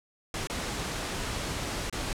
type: noise with dropouts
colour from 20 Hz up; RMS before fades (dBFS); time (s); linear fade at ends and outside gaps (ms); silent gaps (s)
pink; -33; 0.34-2.13; 2; 0.472-0.498 / 1.898-1.926
effects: low-pass 9000 Hz 12 dB/octave